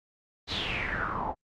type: noise with low-pass filter sweep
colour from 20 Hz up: pink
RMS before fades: -32 dBFS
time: 0.47-1.35 s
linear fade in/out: 50 ms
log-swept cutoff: 4300 to 760 Hz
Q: 6.7
effects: Opus 48 kbps